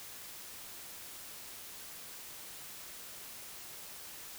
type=silence; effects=white hiss -48 dBFS RMS until 4.38 s